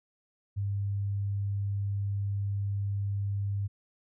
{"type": "tone", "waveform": "sine", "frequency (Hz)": 100, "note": "G2", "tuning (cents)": 35, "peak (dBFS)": -28, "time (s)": [0.56, 3.68], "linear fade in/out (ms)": 20, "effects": []}